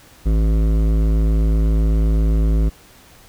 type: tone with hard clipping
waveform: sine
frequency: 53.9 Hz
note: A1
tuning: 35 cents flat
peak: -15 dBFS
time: 0.25-2.7 s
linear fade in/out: 20 ms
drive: 14 dB
effects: pink hiss -47 dBFS RMS until 3.28 s